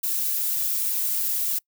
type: noise with flanger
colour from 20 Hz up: violet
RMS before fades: -25 dBFS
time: 0.03-1.59 s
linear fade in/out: 10 ms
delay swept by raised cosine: 1.7 to 3.3 ms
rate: 3.4 Hz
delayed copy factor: +0.65
effects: noise-tail reverb RT60 0.1 s tail -25 dB re dry